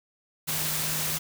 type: tone in noise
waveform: sine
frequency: 155.56 Hz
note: D#3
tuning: in tune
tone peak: -37 dBFS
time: 0.47-1.19 s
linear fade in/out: 20 ms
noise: white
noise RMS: -29 dBFS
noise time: 0.47-1.19 s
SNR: -11 dB
effects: none